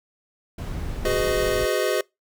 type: noise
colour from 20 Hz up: brown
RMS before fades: -30 dBFS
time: 0.58-1.66 s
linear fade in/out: 5 ms
type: chord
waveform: square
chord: G# minor seventh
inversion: third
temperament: equal with one note detuned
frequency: 370 / 415.3 / 506 / 622.3 Hz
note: F#4 / G#4 / B4 / D#5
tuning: 0 / 0 / +42 / 0 cents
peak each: -27 dBFS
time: 1.05-2.01 s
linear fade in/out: 2 ms
effects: noise-tail reverb RT60 0.2 s tail -25 dB re dry